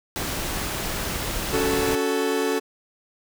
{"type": "noise", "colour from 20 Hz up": "pink", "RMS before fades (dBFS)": -28, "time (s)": [0.16, 1.95], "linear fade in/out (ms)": 0}
{"type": "chord", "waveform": "40% pulse", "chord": "F# minor", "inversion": "second", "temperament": "equal with one note detuned", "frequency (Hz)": [280.1, 370, 440], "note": ["C#4", "F#4", "A4"], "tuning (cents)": [18, 0, 0], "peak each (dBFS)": [-26, -27, -23], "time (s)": [1.52, 2.6], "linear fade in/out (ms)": 20}
{"effects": []}